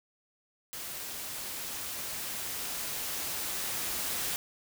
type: noise with level ramp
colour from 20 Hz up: white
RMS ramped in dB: -40 to -33 dBFS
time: 0.73-4.36 s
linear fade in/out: 0 ms
effects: none